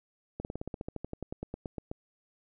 slowing click train, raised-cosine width 2 ms, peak -23 dBFS, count 19, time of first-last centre 0.4-1.914 s, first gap 49 ms, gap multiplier 1.06, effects none

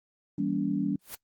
sine chord, E diminished seventh, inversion none, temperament just, 164.81 / 197.78 / 237.3 / 284.8 Hz, E3 / G3 / Bb3 / Db4, 0 / +16 / +31 / +47 cents, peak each -35 / -30 / -34 / -29 dBFS, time 0.38-0.96 s, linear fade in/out 5 ms
white noise with exponential growth, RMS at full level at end -34 dBFS, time 0.99-1.15 s, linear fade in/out 5 ms, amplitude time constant 33 ms
effects noise-tail reverb RT60 0.1 s tail -26 dB re dry + Opus 24 kbps

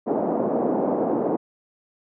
pink band-pass noise, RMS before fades -23 dBFS, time 0.06-1.37 s, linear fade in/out 20 ms, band 230 to 750 Hz, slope 24 dB/octave, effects none

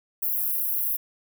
white high-pass noise, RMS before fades -26 dBFS, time 0.22-0.97 s, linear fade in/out 10 ms, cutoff 11000 Hz, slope 96 dB/octave, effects none

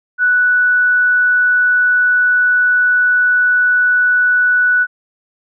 sine tone, 1480 Hz, F#6, in tune, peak -9 dBFS, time 0.18-4.87 s, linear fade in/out 50 ms, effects none

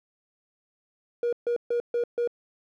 triangle tone bursts, 476.6 Hz, A#4, 38 cents sharp, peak -20 dBFS, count 5, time 1.23-2.275 s, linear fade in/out 2 ms, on 97 ms, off 140 ms, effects tanh soft clip ceiling -18 dBFS

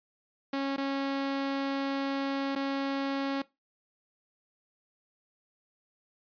sawtooth tone with dropouts, 274.6 Hz, C#4, 16 cents flat, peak -25 dBFS, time 0.53-3.42 s, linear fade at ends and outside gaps 5 ms, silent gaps 0.764-0.779 / 2.553-2.559 s, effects noise-tail reverb RT60 0.2 s tail -19 dB re dry + resampled to 11025 Hz

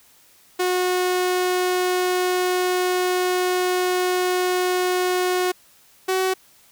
sawtooth tone pair in turn, 363.9 / 375.6 Hz, F#4 / F#4, -29 / +26 cents, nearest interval minor second, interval 55 cents, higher second, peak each -15 dBFS, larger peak neither, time 0.59-5.52 / 6.08-6.34 s, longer first, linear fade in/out 10 ms, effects white hiss -54 dBFS RMS until 6.71 s

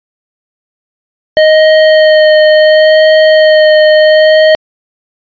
square tone with vibrato, 621 Hz, D#5, 3 cents flat, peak -3 dBFS, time 1.37-4.55 s, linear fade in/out 0 ms, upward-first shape sine, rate 0.71 Hz, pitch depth 13 cents each way, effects resampled to 11025 Hz

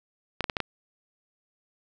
clicks, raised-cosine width 0.3 ms, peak -11 dBFS, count 5, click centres 0.407 / 0.442 / 0.498 / 0.568 / 0.603 s, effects none

